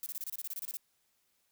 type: noise bursts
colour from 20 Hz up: violet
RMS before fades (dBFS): -39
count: 13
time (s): 0.03-0.77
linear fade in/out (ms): 0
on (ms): 32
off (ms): 27
effects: white hiss -75 dBFS RMS until 1.51 s